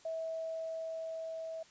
sine tone with level ramp, 649 Hz, E5, 27 cents flat, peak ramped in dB -35 to -39 dBFS, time 0.05-1.63 s, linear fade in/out 5 ms, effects white hiss -61 dBFS RMS until 1.7 s + resampled to 16000 Hz

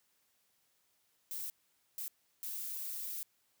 violet noise bursts at uneven times, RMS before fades -41 dBFS, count 3, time 1.31-1.5 / 1.98-2.08 / 2.43-3.23 s, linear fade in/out 0 ms, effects white hiss -75 dBFS RMS until 3.6 s + high-pass 60 Hz 12 dB/octave

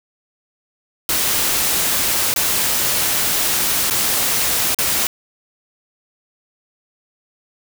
white noise with dropouts, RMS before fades -18 dBFS, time 1.09-5.07 s, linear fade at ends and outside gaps 1 ms, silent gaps 2.34-2.361 / 3.9-3.908 / 4.746-4.787 s, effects none

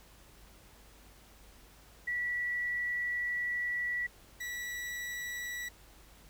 sine / 40% pulse tone pair in turn, 1948 / 1948 Hz, B6 / B6, -24 / -24 cents, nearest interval unison, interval 0 cents, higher neither, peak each -31 / -36 dBFS, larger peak first, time 2.07-4.07 / 4.4-5.69 s, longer first, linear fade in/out 10 ms, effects added 50 Hz sine -59 dBFS peak until 6.29 s + pink hiss -59 dBFS RMS until 6.29 s

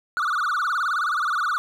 triangle tone with vibrato, 1305 Hz, E6, 18 cents flat, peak -19 dBFS, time 0.17-1.58 s, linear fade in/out 0 ms, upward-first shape sine, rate 19 Hz, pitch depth 230 cents each way, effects none

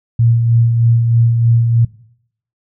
sine tone with tremolo, 116.54 Hz, A#2, in tune, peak -7 dBFS, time 0.19-1.85 s, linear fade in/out 5 ms, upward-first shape sine, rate 3.2 Hz, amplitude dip 40%, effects noise-tail reverb RT60 0.7 s tail -20 dB re dry

